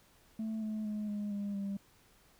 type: tone with pitch steps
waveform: sine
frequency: 220.2 / 215.7 / 211.2 / 206.9 / 202.6 / 198.46 Hz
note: A3 / A3 / G#3 / G#3 / G#3 / G3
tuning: +2 / -34 / +29 / -6 / -43 / +22 cents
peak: -32 dBFS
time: 0.39-1.77 s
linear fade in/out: 5 ms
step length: 230 ms
effects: tanh soft clip ceiling -33 dBFS + pink hiss -65 dBFS RMS until 2.39 s